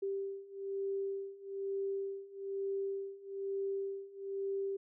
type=beating tone pair; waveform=sine; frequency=392 / 393.1 Hz; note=G4 / G4; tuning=0 / +5 cents; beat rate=1.1 Hz; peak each=-40 / -38 dBFS; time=0.02-4.77 s; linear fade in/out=10 ms; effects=none